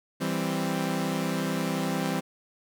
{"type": "chord", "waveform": "sawtooth", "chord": "C major", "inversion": "first", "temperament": "equal", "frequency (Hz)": [164.81, 196, 261.6], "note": ["E3", "G3", "C4"], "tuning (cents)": [0, 0, 0], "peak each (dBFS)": -27, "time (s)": [0.2, 2.21], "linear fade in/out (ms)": 20, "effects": []}